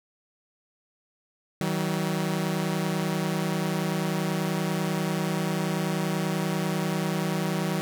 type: tone pair together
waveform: sawtooth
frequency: 159 / 189.28 Hz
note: D#3 / F#3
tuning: +38 / +40 cents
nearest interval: minor third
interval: 302 cents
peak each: -24 dBFS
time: 1.61-7.81 s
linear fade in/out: 0 ms
effects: none